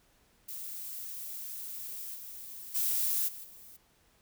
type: noise with level steps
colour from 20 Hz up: violet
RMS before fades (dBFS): -41 / -45 / -30 / -45 / -52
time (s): 0.48-3.77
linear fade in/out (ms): 10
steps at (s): 2.14 / 2.74 / 3.27 / 3.43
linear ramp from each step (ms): 20
effects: pink hiss -67 dBFS RMS until 4.21 s